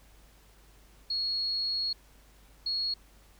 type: tone bursts at uneven times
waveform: sine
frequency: 4321 Hz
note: C#8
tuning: 45 cents flat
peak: -28 dBFS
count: 2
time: 1.1-1.93 / 2.66-2.94 s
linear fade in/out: 5 ms
effects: added 50 Hz sine -57 dBFS peak until 3.39 s + pink hiss -61 dBFS RMS until 3.39 s